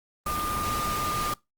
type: tone in noise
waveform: sine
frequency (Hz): 1207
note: D6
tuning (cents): +47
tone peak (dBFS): -28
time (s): 0.26-1.34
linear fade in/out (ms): 5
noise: pink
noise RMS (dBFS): -32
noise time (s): 0.26-1.34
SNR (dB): +1
effects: noise-tail reverb RT60 0.2 s tail -23 dB re dry + Opus 32 kbps